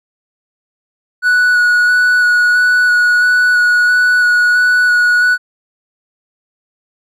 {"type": "tone with vibrato", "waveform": "triangle", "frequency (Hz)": 1469, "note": "F#6", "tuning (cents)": -13, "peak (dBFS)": -6, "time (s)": [1.22, 5.38], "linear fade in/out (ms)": 50, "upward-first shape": "square", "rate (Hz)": 1.5, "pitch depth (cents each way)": 11, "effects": []}